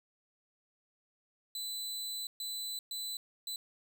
sawtooth tone bursts at uneven times, 4000 Hz, B7, 21 cents sharp, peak -34 dBFS, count 4, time 1.55-2.27 / 2.4-2.79 / 2.91-3.17 / 3.47-3.56 s, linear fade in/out 2 ms, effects 11-bit

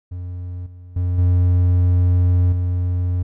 triangle tone with level steps, 89.3 Hz, F2, 39 cents sharp, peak -24 / -34 / -15 / -10 / -15 dBFS, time 0.11-3.23 s, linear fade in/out 10 ms, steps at 0.66 / 0.96 / 1.18 / 2.52 s, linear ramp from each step 5 ms, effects none

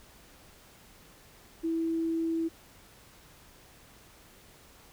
sine tone, 328 Hz, E4, 9 cents flat, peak -27 dBFS, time 1.63-2.49 s, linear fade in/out 20 ms, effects pink hiss -56 dBFS RMS until 4.92 s

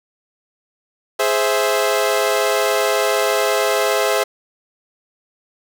sawtooth chord, Ab augmented, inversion none, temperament equal with one note detuned, 416.7 / 523.3 / 659.3 Hz, Ab4 / C5 / E5, +6 / 0 / 0 cents, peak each -16 dBFS, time 1.19-4.24 s, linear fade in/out 10 ms, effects none

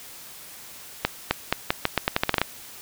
accelerating click train, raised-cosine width 0.3 ms, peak -3 dBFS, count 13, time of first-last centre 1.05-2.416 s, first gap 260 ms, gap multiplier 0.83, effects white hiss -43 dBFS RMS until 2.81 s

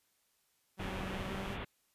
sawtooth tone with pitch glide, 190 to 195 Hz, F#3 to G3, +46 to -9 cents, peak -38 dBFS, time 0.77-1.58 s, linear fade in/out 50 ms, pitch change +45 cents, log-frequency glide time 1.24-1.45 s
pink low-pass noise, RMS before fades -41 dBFS, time 0.79-1.65 s, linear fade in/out 10 ms, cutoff 3400 Hz, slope 48 dB/octave
effects white hiss -75 dBFS RMS until 1.94 s + resampled to 32000 Hz

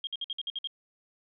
sine tone bursts, 3231 Hz, G#7, 48 cents flat, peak -31 dBFS, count 8, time 0.04-0.673 s, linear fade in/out 2 ms, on 31 ms, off 55 ms, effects none

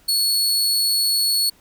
sawtooth tone, 4393 Hz, C#8, 16 cents flat, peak -14 dBFS, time 0.08-1.5 s, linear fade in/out 10 ms, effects pink hiss -55 dBFS RMS until 1.6 s

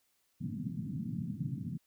pink band-pass noise, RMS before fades -38 dBFS, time 0.4-1.78 s, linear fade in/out 20 ms, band 110 to 250 Hz, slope 48 dB/octave, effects white hiss -75 dBFS RMS until 1.86 s

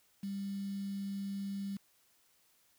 sine tone with quantisation, 197.8 Hz, G3, 16 cents sharp, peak -36 dBFS, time 0.23-1.77 s, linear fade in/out 5 ms, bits 9, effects white hiss -70 dBFS RMS until 2.78 s

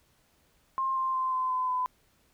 sine tone with pitch steps, 1061 / 1050 / 1039.2 / 1028.4 / 1017.8 / 1007.3 Hz, C6 / C6 / C6 / C6 / C6 / B5, +24 / +6 / -12 / -30 / -48 / +34 cents, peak -26 dBFS, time 0.78-1.86 s, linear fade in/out 0 ms, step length 180 ms, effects pink hiss -67 dBFS RMS until 2.33 s

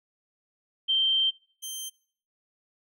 sine / 15% pulse tone pair in turn, 3136 / 3136 Hz, G7 / G7, 0 / 0 cents, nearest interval unison, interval 0 cents, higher neither, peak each -21 / -27 dBFS, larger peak first, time 0.88-1.31 / 1.62-1.9 s, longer first, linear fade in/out 20 ms, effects noise-tail reverb RT60 0.6 s tail -25 dB re dry

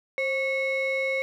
triangle ring-modulated tone, 829 Hz, G#5, 3 cents flat, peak -19 dBFS, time 0.18-1.22 s, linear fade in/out 0 ms, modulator 1360 Hz, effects none

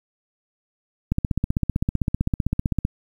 click train, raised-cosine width 5 ms, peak -8 dBFS, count 28, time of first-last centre 1.12-2.851 s, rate 15.6 Hz, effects 8-bit

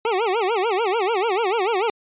25% pulse tone with vibrato, 415.3 Hz, G#4, in tune, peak -15 dBFS, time 0.05-1.9 s, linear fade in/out 2 ms, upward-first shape sine, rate 6.8 Hz, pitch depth 230 cents each way, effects resampled to 8000 Hz

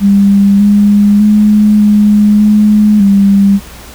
sine tone with pitch steps, 199.6 / 204.8 / 210.5 / 208.5 / 210.8 / 198.6 Hz, G3 / G#3 / G#3 / G#3 / G#3 / G3, +32 / -24 / +24 / +7 / +26 / +23 cents, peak -3 dBFS, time 0-3.6 s, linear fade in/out 50 ms, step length 600 ms, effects added 60 Hz sine -32 dBFS peak until 3.94 s + pink hiss -32 dBFS RMS until 3.94 s

